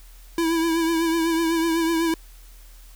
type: tone with vibrato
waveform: square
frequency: 329.6 Hz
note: E4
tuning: in tune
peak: -20 dBFS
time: 0.38-2.14 s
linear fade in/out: 2 ms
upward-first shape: triangle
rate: 8 Hz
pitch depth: 49 cents each way
effects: added 40 Hz sine -43 dBFS peak until 2.95 s + white hiss -53 dBFS RMS until 2.95 s